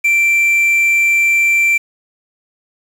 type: tone with quantisation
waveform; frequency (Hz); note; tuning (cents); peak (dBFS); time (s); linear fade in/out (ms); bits
triangle; 2349; D7; 0; -8; 0.04-1.78; 10; 6
effects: none